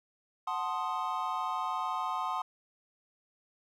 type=chord; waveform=triangle; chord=F# diminished seventh; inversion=none; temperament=equal; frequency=740 / 880 / 1046.5 / 1244.5 Hz; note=F#5 / A5 / C6 / Eb6; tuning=0 / 0 / 0 / 0 cents; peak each=-36 / -36 / -33 / -35 dBFS; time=0.47-2.42 s; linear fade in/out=5 ms; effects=none